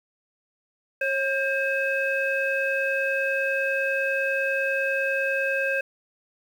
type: tone cluster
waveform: sine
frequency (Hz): 545 / 1595 / 2575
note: C#5 / G6 / E7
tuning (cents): -29 / +30 / -41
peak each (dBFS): -26 / -25 / -28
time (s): 1.01-5.81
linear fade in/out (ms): 5
effects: tanh soft clip ceiling -13 dBFS + 8-bit